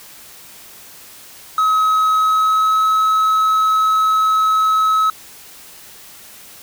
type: tone with pitch glide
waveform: triangle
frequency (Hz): 1277 to 1287.4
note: D#6 to E6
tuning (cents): +45 to -41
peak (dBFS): -10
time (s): 1.58-5.1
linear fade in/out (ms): 2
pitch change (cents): +14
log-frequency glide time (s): 2.16-2.84
effects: white hiss -40 dBFS RMS until 6.62 s